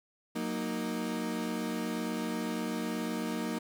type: chord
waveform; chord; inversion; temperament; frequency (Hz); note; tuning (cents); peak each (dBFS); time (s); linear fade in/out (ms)
35% pulse; D# minor; first; equal; 185 / 233.1 / 311.1; F#3 / A#3 / D#4; 0 / 0 / 0; -37 / -33 / -36; 0.35-3.59; 10
effects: none